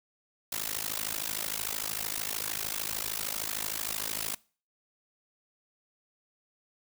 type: noise with amplitude modulation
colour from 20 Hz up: white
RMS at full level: -30 dBFS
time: 0.52-4.35 s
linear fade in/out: 5 ms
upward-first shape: sine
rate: 53.2 Hz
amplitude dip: 100%
effects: noise-tail reverb RT60 0.4 s tail -23 dB re dry